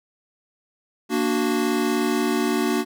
square chord, Bb augmented, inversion none, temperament equal, 233.1 / 293.7 / 370 Hz, Bb3 / D4 / F#4, 0 / 0 / 0 cents, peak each -25 dBFS, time 1.09-2.85 s, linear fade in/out 50 ms, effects none

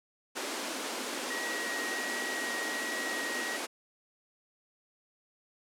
pink high-pass noise, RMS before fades -36 dBFS, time 0.35-3.67 s, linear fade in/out 20 ms, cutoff 240 Hz, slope 48 dB/octave
sine tone with vibrato, 1900 Hz, A#6, 33 cents sharp, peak -35 dBFS, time 1.3-3.57 s, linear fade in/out 5 ms, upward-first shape triangle, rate 1.4 Hz, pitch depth 12 cents each way
effects low-pass 10000 Hz 12 dB/octave

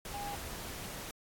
sine tone in noise, 813 Hz, G#5, 37 cents flat, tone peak -39 dBFS, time 0.14-0.35 s, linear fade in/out 2 ms, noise pink, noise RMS -43 dBFS, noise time 0.05-1.11 s, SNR +1 dB, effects AAC 64 kbps

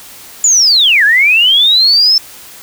sine linear two-way sweep, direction down then up, 7100 to 1600 to 5340 Hz, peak -5 dBFS, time 0.44-2.18 s, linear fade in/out 2 ms, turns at 1.04 s, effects white hiss -34 dBFS RMS until 2.62 s

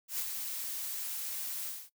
blue noise with ADSR envelope, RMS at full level -33 dBFS, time 0.08-1.9 s, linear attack 110 ms, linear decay 48 ms, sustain -5 dB, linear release 250 ms, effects noise-tail reverb RT60 0.1 s tail -19 dB re dry

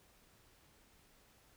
silence, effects pink hiss -67 dBFS RMS until 1.56 s

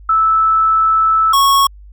sine / square tone pair in turn, 1312 / 1103.3 Hz, E6 / C#6, -9 / -9 cents, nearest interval minor third, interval 300 cents, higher first, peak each -9 dBFS, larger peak neither, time 0.09-1.33 / 1.33-1.67 s, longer first, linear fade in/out 5 ms, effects added 50 Hz sine -35 dBFS peak until 1.92 s

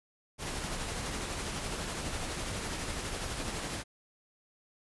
pink noise with tremolo, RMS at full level -35 dBFS, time 0.38-3.84 s, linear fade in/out 50 ms, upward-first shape triangle, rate 12 Hz, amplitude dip 35%, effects resampled to 24000 Hz

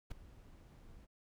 brown noise with ADSR envelope, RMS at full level -38 dBFS, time 0.1-1.07 s, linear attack 16 ms, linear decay 5 ms, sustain -19 dB, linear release 33 ms, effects none

